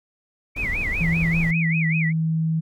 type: tone with vibrato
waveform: sine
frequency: 2221 Hz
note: C#7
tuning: 3 cents sharp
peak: -23 dBFS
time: 0.55-2.13 s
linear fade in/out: 50 ms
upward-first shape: sine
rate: 5.1 Hz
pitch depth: 240 cents each way
type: noise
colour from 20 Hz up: brown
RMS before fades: -29 dBFS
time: 0.56-1.51 s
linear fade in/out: 5 ms
type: tone with pitch glide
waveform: sine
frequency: 164.81 to 160.86 Hz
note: E3 to E3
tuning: 0 to -42 cents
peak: -19 dBFS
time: 1-2.61 s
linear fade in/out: 20 ms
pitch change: -42 cents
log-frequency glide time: 1.58-1.86 s
effects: none